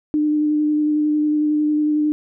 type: tone with vibrato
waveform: sine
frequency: 301.2 Hz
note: D4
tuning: 44 cents sharp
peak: -15 dBFS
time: 0.14-2.12 s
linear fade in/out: 0 ms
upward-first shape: square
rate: 11 Hz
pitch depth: 10 cents each way
effects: none